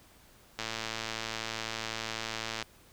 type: click train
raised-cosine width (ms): 0.2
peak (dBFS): -17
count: 229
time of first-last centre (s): 0.59-2.626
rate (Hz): 112
effects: pink hiss -59 dBFS RMS until 2.92 s